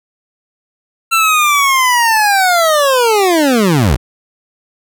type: linear sweep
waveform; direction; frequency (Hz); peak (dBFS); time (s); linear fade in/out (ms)
25% pulse; down; 1354 to 50; -5; 1.11-3.97; 20
effects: none